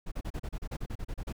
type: noise bursts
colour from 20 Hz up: brown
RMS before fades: -35 dBFS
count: 14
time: 0.06-1.327 s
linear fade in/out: 10 ms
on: 58 ms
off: 35 ms
effects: none